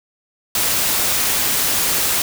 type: noise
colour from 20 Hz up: white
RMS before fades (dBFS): -18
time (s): 0.55-2.22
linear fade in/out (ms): 2
effects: none